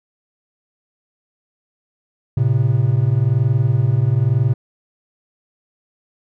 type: tone pair together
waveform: triangle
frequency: 112.2 / 133.21 Hz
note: A2 / C3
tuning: +34 / +31 cents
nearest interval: minor third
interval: 297 cents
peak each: -14 dBFS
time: 2.37-4.54 s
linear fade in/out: 5 ms
effects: none